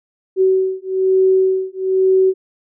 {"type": "beating tone pair", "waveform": "sine", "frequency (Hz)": [377.5, 378.6], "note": ["F#4", "F#4"], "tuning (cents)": [35, 40], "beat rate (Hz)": 1.1, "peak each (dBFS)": -15, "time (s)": [0.36, 2.34], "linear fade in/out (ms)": 50, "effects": []}